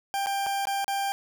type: tone with dropouts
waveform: 40% pulse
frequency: 792 Hz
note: G5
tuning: 18 cents sharp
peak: -25 dBFS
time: 0.14-1.12 s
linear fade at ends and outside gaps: 0 ms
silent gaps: 0.261-0.269 / 0.463-0.467 / 0.654-0.671 / 0.844-0.88 s
effects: none